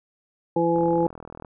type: harmonic tone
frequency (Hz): 168.5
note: E3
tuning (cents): +38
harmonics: 1 / 2 / 3 / 5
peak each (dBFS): -27 / -22 / -23 / -25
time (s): 0.56-1.07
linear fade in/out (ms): 5
type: click train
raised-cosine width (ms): 1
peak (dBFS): -24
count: 29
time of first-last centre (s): 0.76-1.448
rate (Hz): 40.7
effects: none